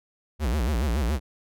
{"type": "tone with vibrato", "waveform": "square", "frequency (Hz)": 65.8, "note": "C2", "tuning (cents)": 10, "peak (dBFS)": -23, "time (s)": [0.39, 1.2], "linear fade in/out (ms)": 50, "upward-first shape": "sine", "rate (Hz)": 7.1, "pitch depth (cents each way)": 290, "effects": []}